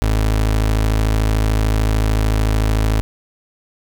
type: tone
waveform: 30% pulse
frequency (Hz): 53.5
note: A1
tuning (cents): -48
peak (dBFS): -11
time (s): 0.02-3.01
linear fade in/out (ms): 0
effects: none